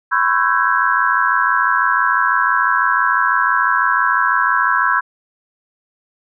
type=tone cluster; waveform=sine; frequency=1003 / 1089 / 1333 / 1535 / 1649 Hz; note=B5 / C#6 / E6 / G6 / G#6; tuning=+26 / -31 / +19 / -37 / -13 cents; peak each=-19 dBFS; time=0.11-5.01 s; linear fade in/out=20 ms; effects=none